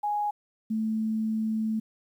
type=tone pair in turn; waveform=sine; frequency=830.6 / 219.5 Hz; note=G#5 / A3; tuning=0 / -4 cents; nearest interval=octave + major seventh; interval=2304 cents; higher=first; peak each=-25 dBFS; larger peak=neither; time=0.03-0.31 / 0.7-1.8 s; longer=second; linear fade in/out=10 ms; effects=10-bit